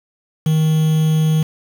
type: tone with quantisation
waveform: triangle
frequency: 157 Hz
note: D#3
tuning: 16 cents sharp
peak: -10 dBFS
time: 0.46-1.43 s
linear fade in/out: 5 ms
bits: 5
effects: none